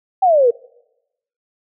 sine exponential sweep, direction down, 790 to 452.9 Hz, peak -9 dBFS, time 0.22-0.51 s, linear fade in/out 10 ms, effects noise-tail reverb RT60 0.9 s tail -25 dB re dry

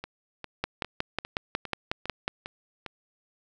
two click trains, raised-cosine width 0.3 ms, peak -20 / -11 dBFS, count 8 / 10, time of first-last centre 0.04-2.863 / 0.64-2.279 s, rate 2.48 / 5.49 Hz, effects none

